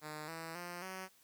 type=tone with pitch steps; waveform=5% pulse; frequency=152.7 / 163.66 / 175.41 / 188 Hz; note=D#3 / E3 / F3 / F#3; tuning=-32 / -12 / +8 / +28 cents; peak=-32 dBFS; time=0.01-1.09 s; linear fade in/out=50 ms; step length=270 ms; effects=white hiss -67 dBFS RMS until 1.23 s